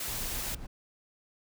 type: high-pass noise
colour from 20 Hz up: white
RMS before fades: -36 dBFS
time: 0-0.55 s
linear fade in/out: 5 ms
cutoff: 100 Hz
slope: 24 dB/octave
type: noise with tremolo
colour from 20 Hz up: brown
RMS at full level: -39 dBFS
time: 0.07-0.67 s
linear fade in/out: 10 ms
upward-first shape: sine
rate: 7.4 Hz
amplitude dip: 40%
effects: none